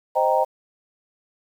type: chord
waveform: sine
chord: C minor seventh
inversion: none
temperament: equal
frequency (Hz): 523.3 / 622.3 / 784 / 932.3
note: C5 / Eb5 / G5 / Bb5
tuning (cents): 0 / 0 / 0 / 0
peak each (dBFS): -22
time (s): 0.15-0.45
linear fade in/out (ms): 20
effects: 8-bit